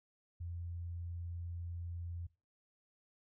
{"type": "tone with vibrato", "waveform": "sine", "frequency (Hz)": 85.9, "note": "F2", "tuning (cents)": -28, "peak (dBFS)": -40, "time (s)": [0.4, 2.27], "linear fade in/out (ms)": 10, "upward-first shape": "square", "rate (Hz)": 20, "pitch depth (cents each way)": 14, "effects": ["noise-tail reverb RT60 0.3 s tail -21 dB re dry"]}